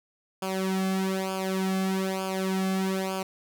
sawtooth tone with flanger, 190 Hz, F#3, 46 cents sharp, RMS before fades -28 dBFS, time 0.42-3.23 s, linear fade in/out 5 ms, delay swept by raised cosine 0.51 to 2.11 ms, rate 1.1 Hz, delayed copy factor -0.85, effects none

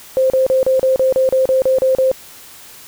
sine tone bursts, 523.3 Hz, C5, in tune, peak -10 dBFS, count 12, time 0.17-2.115 s, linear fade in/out 0 ms, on 130 ms, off 35 ms, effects white hiss -39 dBFS RMS until 2.87 s

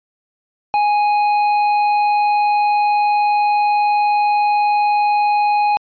sine tone with tanh clipping, 830.6 Hz, G#5, in tune, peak -14 dBFS, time 0.74-5.77 s, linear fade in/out 0 ms, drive 9 dB, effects resampled to 11025 Hz

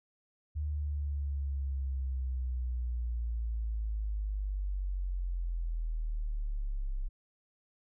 sine linear sweep, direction down, 75.3 to 32.4 Hz, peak -31 dBFS, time 0.55-7.09 s, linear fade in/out 20 ms, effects none

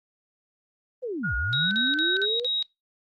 sine linear two-way sweep, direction down then up, 530 to 51.91 to 503 Hz, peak -28 dBFS, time 1.02-2.47 s, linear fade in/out 20 ms, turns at 1.35 s
sine tone with pitch glide, 1435 to 1529.1 Hz, F6 to G6, +47 to -43 cents, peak -25 dBFS, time 1.23-2.26 s, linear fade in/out 20 ms, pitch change +110 cents, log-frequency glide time 1.58-1.75 s
sine tone bursts, 3803 Hz, A#7, 34 cents sharp, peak -24 dBFS, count 5, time 1.53-2.626 s, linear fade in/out 0 ms, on 180 ms, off 49 ms
effects noise-tail reverb RT60 0.2 s tail -22 dB re dry + Opus 32 kbps

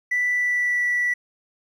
triangle tone with pitch glide, 1975.5 to 1957.3 Hz, B6 to B6, 0 to -16 cents, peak -16 dBFS, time 0.11-1.14 s, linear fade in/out 10 ms, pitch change -16 cents, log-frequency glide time 0.32-0.85 s, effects tanh soft clip ceiling -16 dBFS

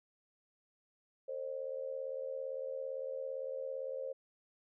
sine tone with amplitude modulation, 531 Hz, C5, 25 cents sharp, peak -34 dBFS, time 1.28-4.13 s, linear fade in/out 10 ms, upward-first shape sine, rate 77.7 Hz, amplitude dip 80%, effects none

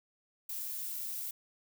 violet noise, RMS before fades -39 dBFS, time 0.49-1.31 s, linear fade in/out 5 ms, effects none

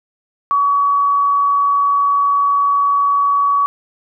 sine tone with amplitude modulation, 1132 Hz, C#6, 36 cents sharp, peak -10 dBFS, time 0.51-3.66 s, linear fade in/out 0 ms, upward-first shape sine, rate 100 Hz, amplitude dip 25%, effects none

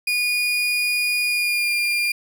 35% pulse tone with pitch glide, 2448 to 2405 Hz, D#7 to D7, -29 to +41 cents, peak -17 dBFS, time 0.07-2.12 s, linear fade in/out 5 ms, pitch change -30 cents, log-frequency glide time 1.22-1.73 s, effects none

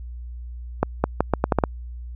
accelerating click train, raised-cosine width 1 ms, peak -3 dBFS, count 8, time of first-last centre 0.83-1.638 s, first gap 210 ms, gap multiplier 0.79, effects added 60 Hz sine -32 dBFS peak until 2.15 s

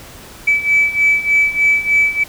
sine beating tone pair, 2300 / 2303.3 Hz, D7 / D7, -37 / -34 cents, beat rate 3.3 Hz, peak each -15 / -12 dBFS, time 0.47-2.24 s, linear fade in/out 10 ms, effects tanh soft clip ceiling -4 dBFS + pink hiss -37 dBFS RMS until 2.28 s

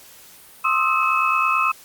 sine tone cluster, 1059 / 1240 / 1309 / 2576 Hz, C6 / D#6 / E6 / E7, +21 / -6 / -13 / -41 cents, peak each -22 dBFS, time 0.64-1.72 s, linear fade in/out 10 ms, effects white hiss -46 dBFS RMS until 1.84 s + Opus 48 kbps

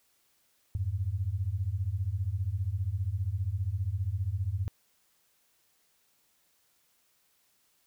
sine beating tone pair, 87.31 / 102.31 Hz, F2 / G#2, 0 / -25 cents, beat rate 15 Hz, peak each -32 / -31 dBFS, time 0.75-4.68 s, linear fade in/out 0 ms, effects white hiss -70 dBFS RMS until 7.86 s

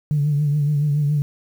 sine tone with vibrato, 146.83 Hz, D3, in tune, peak -15 dBFS, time 0.11-1.22 s, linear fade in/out 0 ms, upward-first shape triangle, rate 7.1 Hz, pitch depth 63 cents each way, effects tanh soft clip ceiling -11 dBFS + 8-bit

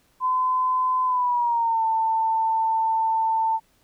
sine tone with pitch glide, 1020 to 893.1 Hz, C6 to A5, -44 to +26 cents, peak -19 dBFS, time 0.2-3.6 s, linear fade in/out 50 ms, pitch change -230 cents, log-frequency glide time 1.05-1.83 s, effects pink hiss -63 dBFS RMS until 3.83 s

